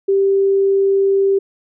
sine tone, 392 Hz, G4, in tune, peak -11 dBFS, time 0.08-1.39 s, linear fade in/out 10 ms, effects none

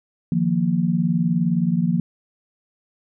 sine chord, Eb suspended second, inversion none, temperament equal, 155.56 / 174.61 / 233.1 Hz, Eb3 / F3 / Bb3, 0 / 0 / 0 cents, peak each -24 / -19 / -23 dBFS, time 0.32-2 s, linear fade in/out 2 ms, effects none

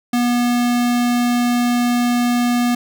square tone, 242.2 Hz, B3, 34 cents flat, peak -15 dBFS, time 0.13-2.75 s, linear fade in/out 5 ms, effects none

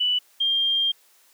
sine tone pair in turn, 2968 / 3198 Hz, F#7 / G7, +5 / +34 cents, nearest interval minor second, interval 129 cents, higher second, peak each -19 dBFS, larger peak neither, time 0-0.19 / 0.4-0.92 s, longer second, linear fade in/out 10 ms, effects white hiss -58 dBFS RMS until 1.33 s + high-pass 400 Hz 12 dB/octave

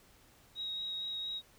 sine tone with vibrato, 3796 Hz, A#7, 31 cents sharp, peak -36 dBFS, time 0.55-1.42 s, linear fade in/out 50 ms, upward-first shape sine, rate 4.3 Hz, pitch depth 10 cents each way, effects pink hiss -63 dBFS RMS until 1.58 s

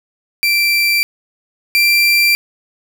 30% pulse tone pair in turn, 2349 / 2360 Hz, D7 / D7, 0 / +8 cents, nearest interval unison, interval 8 cents, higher second, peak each -9 / -7 dBFS, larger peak second, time 0.43-1.03 / 1.75-2.35 s, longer neither, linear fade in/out 0 ms, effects none

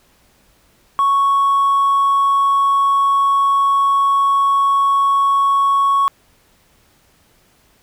triangle tone with hard clipping, 1108.7 Hz, C#6, in tune, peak -11 dBFS, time 0.99-6.08 s, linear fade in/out 0 ms, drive 2 dB, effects pink hiss -55 dBFS RMS until 7.82 s

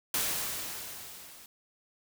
white noise with level ramp, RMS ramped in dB -29 to -52 dBFS, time 0.14-1.46 s, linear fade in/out 2 ms, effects none

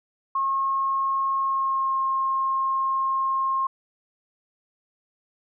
sine tone with pitch glide, 1082 to 1069 Hz, C#6 to C6, -42 to +37 cents, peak -21 dBFS, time 0.35-3.67 s, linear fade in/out 5 ms, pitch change -21 cents, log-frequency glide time 1.4-1.97 s, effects none

